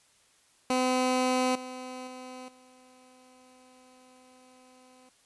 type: tone with level steps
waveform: 15% pulse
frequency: 255 Hz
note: C4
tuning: 44 cents flat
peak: -18 / -32 / -35 / -49 dBFS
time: 0.7-5.09 s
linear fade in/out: 2 ms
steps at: 1.55 / 2.07 / 2.48 s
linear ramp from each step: 5 ms
effects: white hiss -64 dBFS RMS until 5.25 s + resampled to 24000 Hz